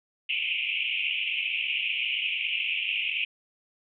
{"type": "band-pass noise", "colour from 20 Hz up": "white", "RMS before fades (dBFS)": -29, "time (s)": [0.29, 3.25], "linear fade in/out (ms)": 5, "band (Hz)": [2300, 3000], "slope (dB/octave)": 96, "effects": []}